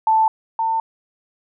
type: tone pair in turn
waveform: sine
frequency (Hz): 882 / 899.5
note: A5 / A5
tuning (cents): +4 / +38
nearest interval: unison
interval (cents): 34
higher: second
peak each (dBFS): -12 / -17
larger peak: first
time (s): 0.07-0.28 / 0.59-0.8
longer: neither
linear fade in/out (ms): 2
effects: none